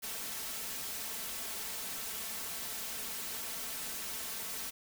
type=noise with comb filter; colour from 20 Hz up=white; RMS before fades=-40 dBFS; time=0.02-4.71 s; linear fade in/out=20 ms; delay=4.5 ms; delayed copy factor=+0.55; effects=none